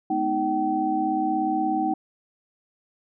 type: tone cluster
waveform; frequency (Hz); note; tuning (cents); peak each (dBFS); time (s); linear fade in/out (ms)
sine; 216.6 / 253 / 313.7 / 766; A3 / B3 / D#4 / G5; -27 / +42 / +14 / -40; -32 / -32 / -25 / -24; 0.1-1.94; 5
effects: none